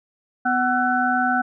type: harmonic tone with a mistuned harmonic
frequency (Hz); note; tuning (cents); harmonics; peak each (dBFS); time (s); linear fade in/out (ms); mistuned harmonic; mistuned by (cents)
249.8; B3; +20; 1 / 3 / 5 / 6; -24 / -21 / -27 / -22; 0.45-1.42; 10; 5; +120
effects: none